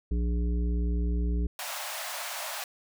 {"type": "harmonic tone", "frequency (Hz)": 59.2, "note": "A#1", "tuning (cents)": 27, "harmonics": [1, 3, 5, 7], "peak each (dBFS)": [-25, -35, -39, -42], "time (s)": [0.11, 1.47], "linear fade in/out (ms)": 5}
{"type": "high-pass noise", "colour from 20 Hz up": "pink", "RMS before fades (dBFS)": -36, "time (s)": [1.59, 2.64], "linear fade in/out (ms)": 2, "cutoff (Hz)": 570, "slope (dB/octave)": 96}
{"effects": []}